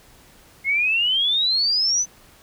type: exponential sweep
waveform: sine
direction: up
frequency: 2132 to 6170 Hz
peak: -17 dBFS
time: 0.64-2.06 s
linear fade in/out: 50 ms
effects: pink hiss -51 dBFS RMS until 2.42 s